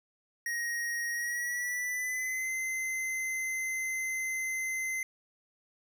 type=tone with pitch glide; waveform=square; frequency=1881 to 2063 Hz; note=A#6 to C7; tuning=+15 to -25 cents; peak=-32 dBFS; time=0.46-5.03 s; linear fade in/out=2 ms; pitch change=+160 cents; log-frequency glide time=1.11-2.51 s; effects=none